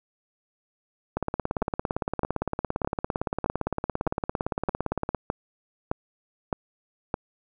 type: two click trains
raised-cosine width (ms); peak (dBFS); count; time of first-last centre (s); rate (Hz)
1; -11 / -12; 10 / 71; 1.62-7.141 / 1.17-5.147; 1.63 / 17.6
effects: none